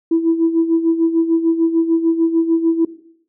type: tone with tremolo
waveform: sine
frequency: 329.6 Hz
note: E4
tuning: in tune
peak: -9 dBFS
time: 0.11-2.85 s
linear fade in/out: 5 ms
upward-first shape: sine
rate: 6.7 Hz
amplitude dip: 75%
effects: noise-tail reverb RT60 0.7 s tail -17 dB re dry + tanh soft clip ceiling -6 dBFS